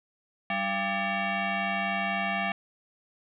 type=tone with frequency modulation; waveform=sine; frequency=790 Hz; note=G5; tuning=13 cents sharp; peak=-26 dBFS; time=0.5-2.52 s; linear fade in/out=2 ms; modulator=492 Hz; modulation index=4; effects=none